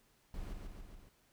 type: noise with echo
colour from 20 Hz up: brown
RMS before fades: -43 dBFS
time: 0.34-0.53 s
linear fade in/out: 2 ms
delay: 140 ms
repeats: 4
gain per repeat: -3 dB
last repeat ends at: 1.09 s
effects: pink hiss -71 dBFS RMS until 1.32 s